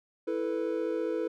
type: chord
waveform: triangle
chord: E suspended fourth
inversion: none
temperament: just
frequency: 329.6 / 439.5 / 494.4 Hz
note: E4 / A4 / B4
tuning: 0 / -2 / +2 cents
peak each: -31 dBFS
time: 0.27-1.28 s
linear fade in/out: 10 ms
effects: none